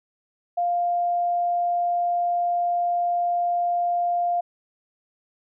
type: tone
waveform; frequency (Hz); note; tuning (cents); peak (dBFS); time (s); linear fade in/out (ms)
sine; 700; F5; +4; -20; 0.57-4.41; 10
effects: none